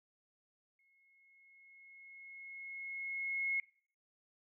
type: tone with exponential growth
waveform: sine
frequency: 2170 Hz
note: C#7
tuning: 37 cents flat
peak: -31 dBFS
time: 0.79-3.6 s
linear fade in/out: 2 ms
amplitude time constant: 610 ms
effects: noise-tail reverb RT60 0.5 s tail -20 dB re dry